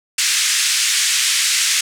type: band-pass noise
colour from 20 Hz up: white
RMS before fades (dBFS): -17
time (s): 0.18-1.81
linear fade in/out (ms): 5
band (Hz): 1700 to 8400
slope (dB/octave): 24
effects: none